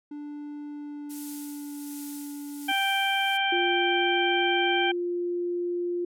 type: tone with pitch glide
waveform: triangle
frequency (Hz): 293.7 to 288.3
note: D4 to D4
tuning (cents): 0 to -32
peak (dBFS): -33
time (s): 0.11-2.72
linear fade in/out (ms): 5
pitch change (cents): -32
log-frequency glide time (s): 0.69-2.01
type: noise with tremolo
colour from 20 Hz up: violet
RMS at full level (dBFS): -36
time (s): 1.09-3.38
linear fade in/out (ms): 20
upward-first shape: sine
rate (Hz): 1.3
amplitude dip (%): 50
type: harmonic tone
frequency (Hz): 784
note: G5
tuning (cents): 0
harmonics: 1 / 2 / 3 / 4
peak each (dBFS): -27 / -29 / -29 / -29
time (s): 2.68-4.92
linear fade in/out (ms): 10
type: tone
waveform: sine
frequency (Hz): 350.7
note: F4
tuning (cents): +7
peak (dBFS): -26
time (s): 3.52-6.05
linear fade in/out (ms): 5
effects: low-pass 12000 Hz 12 dB/octave